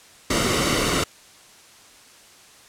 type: noise with comb filter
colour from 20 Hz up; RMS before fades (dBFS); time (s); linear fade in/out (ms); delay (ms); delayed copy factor
pink; -21; 0.3-1.04; 5; 1.2; -0.6
effects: white hiss -49 dBFS RMS until 2.68 s + low-pass 9000 Hz 12 dB/octave